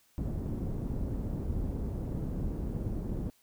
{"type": "low-pass noise", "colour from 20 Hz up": "pink", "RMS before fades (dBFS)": -34, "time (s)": [0.18, 3.3], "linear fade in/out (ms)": 0, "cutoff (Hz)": 300, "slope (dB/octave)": 12, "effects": ["white hiss -67 dBFS RMS until 3.42 s"]}